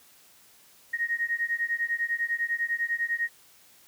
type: beating tone pair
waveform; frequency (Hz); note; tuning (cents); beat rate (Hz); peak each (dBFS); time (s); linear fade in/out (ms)
sine; 1864.7 / 1874.7; A#6 / A#6; 0 / +9; 10; -29; 0.93-3.29; 10
effects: white hiss -57 dBFS RMS until 3.87 s + high-pass 60 Hz 12 dB/octave